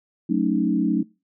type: chord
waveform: sine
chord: D# half-diminished seventh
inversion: first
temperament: equal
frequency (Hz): 185 / 220 / 277.2 / 311.1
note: F#3 / A3 / C#4 / D#4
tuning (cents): 0 / 0 / 0 / 0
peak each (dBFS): -24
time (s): 0.29-1.03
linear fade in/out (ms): 10
effects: noise-tail reverb RT60 0.3 s tail -24 dB re dry